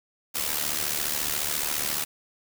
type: noise with amplitude modulation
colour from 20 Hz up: white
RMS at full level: -25 dBFS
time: 0.34-2.05 s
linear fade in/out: 20 ms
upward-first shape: sine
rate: 74.4 Hz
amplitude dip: 70%
effects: none